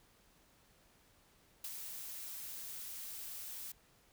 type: noise with ADSR envelope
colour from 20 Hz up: blue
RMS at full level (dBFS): -41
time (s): 1.64-3.72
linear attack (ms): 5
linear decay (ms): 41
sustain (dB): -5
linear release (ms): 5
effects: pink hiss -68 dBFS RMS until 4.12 s